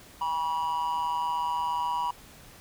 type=tone with amplitude modulation; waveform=triangle; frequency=970 Hz; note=B5; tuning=31 cents flat; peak=-21 dBFS; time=0.21-2.11 s; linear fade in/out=5 ms; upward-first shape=sine; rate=157 Hz; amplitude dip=75%; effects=pink hiss -51 dBFS RMS until 2.6 s